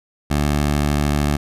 15% pulse tone, 73.2 Hz, D2, 5 cents flat, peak -10 dBFS, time 0.3-1.37 s, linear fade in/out 10 ms, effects resampled to 32000 Hz

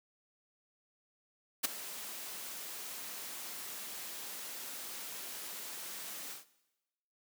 white noise with ADSR envelope, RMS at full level -28 dBFS, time 1.63-6.45 s, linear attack 18 ms, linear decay 14 ms, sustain -16 dB, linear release 140 ms, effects noise-tail reverb RT60 1.0 s tail -18 dB re dry + high-pass 200 Hz 12 dB/octave

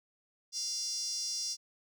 5% pulse tone with high-pass filter, 698.5 Hz, F5, in tune, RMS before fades -36 dBFS, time 0.52-1.57 s, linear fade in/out 50 ms, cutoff 5300 Hz, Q 9.4, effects none

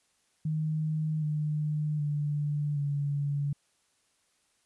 sine tone with pitch steps, 155.56 / 151.31 / 147.17 / 143.14 Hz, D#3 / D#3 / D3 / D3, 0 / -48 / +4 / -44 cents, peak -27 dBFS, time 0.45-3.53 s, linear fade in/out 5 ms, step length 770 ms, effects white hiss -71 dBFS RMS until 4.65 s + resampled to 24000 Hz

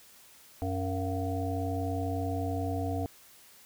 harmonic tone with a mistuned harmonic, 92.9 Hz, F#2, 7 cents sharp, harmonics 1 / 3 / 5 / 7 / 8, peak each -32 / -35 / -39 / -37 / -41 dBFS, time 0.62-3.06 s, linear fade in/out 0 ms, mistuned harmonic 7, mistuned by +85 cents, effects white hiss -56 dBFS RMS until 3.65 s

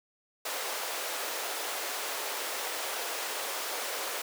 pink high-pass noise, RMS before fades -35 dBFS, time 0.45-4.22 s, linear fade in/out 5 ms, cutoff 450 Hz, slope 24 dB/octave, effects none

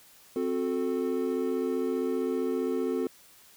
triangle chord, F# diminished, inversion second, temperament equal with one note detuned, 261.6 / 364.7 / 440 Hz, C4 / F#4 / A4, 0 / -25 / 0 cents, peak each -29 dBFS, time 0.36-3.07 s, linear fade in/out 2 ms, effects white hiss -56 dBFS RMS until 3.56 s

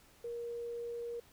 sine tone, 471.9 Hz, A#4, 21 cents sharp, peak -38 dBFS, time 0.24-1.2 s, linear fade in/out 5 ms, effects pink hiss -63 dBFS RMS until 1.32 s

